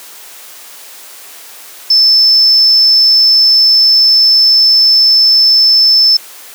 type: tone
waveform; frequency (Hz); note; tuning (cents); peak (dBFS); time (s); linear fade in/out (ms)
sine; 5274; E8; 0; -4; 1.9-6.17; 5
effects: white hiss -33 dBFS RMS until 6.54 s + high-pass 400 Hz 12 dB/octave